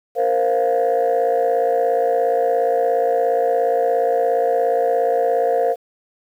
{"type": "chord", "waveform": "sine", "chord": "Bb suspended second", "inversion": "none", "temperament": "equal", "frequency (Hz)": [466.2, 523.3, 698.5], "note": ["Bb4", "C5", "F5"], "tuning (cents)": [0, 0, 0], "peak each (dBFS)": -18, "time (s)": [0.15, 5.76], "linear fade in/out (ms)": 50, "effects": ["tanh soft clip ceiling -10 dBFS", "8-bit"]}